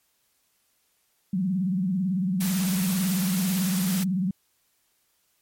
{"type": "tone with vibrato", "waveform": "sine", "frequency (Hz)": 186, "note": "F#3", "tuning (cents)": 9, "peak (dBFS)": -22, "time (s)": [1.33, 4.31], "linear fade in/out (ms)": 5, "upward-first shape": "sine", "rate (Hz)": 18, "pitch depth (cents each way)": 130}
{"type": "noise", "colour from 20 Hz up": "white", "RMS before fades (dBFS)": -32, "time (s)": [2.4, 4.04], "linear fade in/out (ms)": 10}
{"effects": ["white hiss -69 dBFS RMS until 5.41 s", "MP3 64 kbps"]}